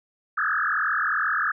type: tone with frequency modulation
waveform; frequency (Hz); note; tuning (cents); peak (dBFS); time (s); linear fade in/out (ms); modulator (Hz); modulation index
sine; 1480; F#6; 0; -21; 0.37-1.52; 10; 42.7; 6
effects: none